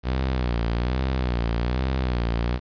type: tone with vibrato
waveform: sawtooth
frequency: 61.4 Hz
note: B1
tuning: 9 cents flat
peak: -18 dBFS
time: 0.03-2.6 s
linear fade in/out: 50 ms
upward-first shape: sine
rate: 1.2 Hz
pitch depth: 120 cents each way
effects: resampled to 11025 Hz + 9-bit